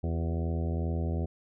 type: harmonic tone with a mistuned harmonic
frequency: 82.41 Hz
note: E2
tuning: in tune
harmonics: 1 / 2 / 3 / 4 / 5 / 6 / 7 / 8 / 9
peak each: -29 / -35 / -39 / -41 / -43 / -45 / -46 / -47 / -48 dBFS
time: 0.03-1.26 s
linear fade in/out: 10 ms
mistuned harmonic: 4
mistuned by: +62 cents
effects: none